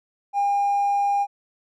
triangle tone with hard clipping, 806 Hz, G5, 48 cents sharp, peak -18 dBFS, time 0.33-1.27 s, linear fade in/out 50 ms, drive 2 dB, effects none

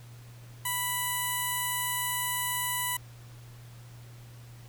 5% pulse tone with notch filter, 987.8 Hz, B5, in tune, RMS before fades -31 dBFS, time 0.65-2.97 s, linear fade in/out 5 ms, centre 5100 Hz, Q 0.67, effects added 119 Hz sine -46 dBFS peak until 4.68 s + pink hiss -56 dBFS RMS until 4.68 s

